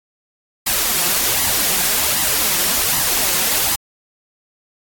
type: noise with flanger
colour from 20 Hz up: white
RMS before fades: -17 dBFS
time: 0.66-3.76 s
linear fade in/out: 10 ms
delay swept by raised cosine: 0.99 to 5.69 ms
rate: 1.3 Hz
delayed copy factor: +0.6
effects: AAC 64 kbps